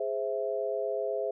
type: chord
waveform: sine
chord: Ab augmented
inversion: none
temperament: equal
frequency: 415.3 / 523.3 / 659.3 Hz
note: Ab4 / C5 / E5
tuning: 0 / 0 / 0 cents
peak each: -33 dBFS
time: 0-1.31 s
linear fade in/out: 5 ms
effects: none